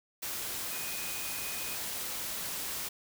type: tone in noise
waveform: sine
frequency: 2489 Hz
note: D#7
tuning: in tune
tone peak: -44 dBFS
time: 0.71-1.76 s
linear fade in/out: 10 ms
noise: white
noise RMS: -37 dBFS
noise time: 0.22-2.89 s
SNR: -10 dB
effects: none